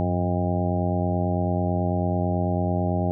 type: harmonic tone with a mistuned harmonic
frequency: 89.1 Hz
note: F2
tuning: 35 cents sharp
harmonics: 1 / 2 / 3 / 4 / 5 / 6 / 7 / 8 / 9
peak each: -25 / -26 / -31 / -32 / -38 / -38 / -30 / -37 / -32 dBFS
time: 0-3.11 s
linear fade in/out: 0 ms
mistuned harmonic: 1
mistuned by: +110 cents
effects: none